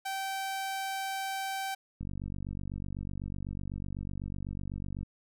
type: tone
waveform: sawtooth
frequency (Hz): 775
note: G5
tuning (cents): -20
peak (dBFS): -29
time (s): 0.05-1.75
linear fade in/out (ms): 10
type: click train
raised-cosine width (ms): 5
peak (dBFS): -26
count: 146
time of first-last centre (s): 2.01-5.031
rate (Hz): 48
effects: none